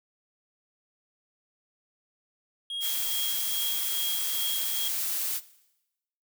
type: tone with tremolo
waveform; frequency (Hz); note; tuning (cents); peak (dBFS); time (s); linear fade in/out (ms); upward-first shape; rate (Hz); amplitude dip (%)
triangle; 3269; G#7; -28; -29; 2.7-4.88; 2; sine; 2.4; 60
type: noise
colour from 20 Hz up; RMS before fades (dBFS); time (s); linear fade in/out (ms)
blue; -30; 2.8-5.41; 50
effects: noise-tail reverb RT60 0.9 s tail -18 dB re dry